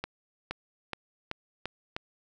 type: accelerating click train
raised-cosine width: 0.3 ms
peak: -17 dBFS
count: 6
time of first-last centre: 0.04-1.965 s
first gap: 470 ms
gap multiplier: 0.9
effects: none